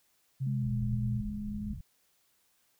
sine tone with pitch glide, 133.4 to 118.85 Hz, C3 to A#2, +34 to +34 cents, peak -29 dBFS, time 0.4-1.22 s, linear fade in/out 20 ms, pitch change -200 cents, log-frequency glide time 0.52-0.8 s
sine tone, 207.7 Hz, G#3, in tune, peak -35 dBFS, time 0.46-1.74 s, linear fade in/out 10 ms
pink low-pass noise, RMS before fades -40 dBFS, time 0.63-1.81 s, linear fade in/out 5 ms, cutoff 160 Hz, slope 48 dB/octave
effects white hiss -71 dBFS RMS until 2.79 s

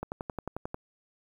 click train, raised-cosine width 1 ms, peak -20 dBFS, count 9, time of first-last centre 0.03-0.744 s, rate 11.2 Hz, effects 9-bit

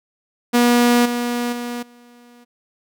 sawtooth tone with level steps, 241 Hz, B3, 42 cents flat, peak -8 / -16 / -21 / -41 dBFS, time 0.53-2.45 s, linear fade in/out 20 ms, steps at 1.05 / 1.52 / 1.82 s, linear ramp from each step 10 ms, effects none

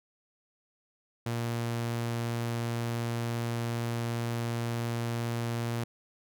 sawtooth tone, 117.3 Hz, A#2, 11 cents sharp, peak -26 dBFS, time 1.26-5.84 s, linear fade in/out 5 ms, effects none

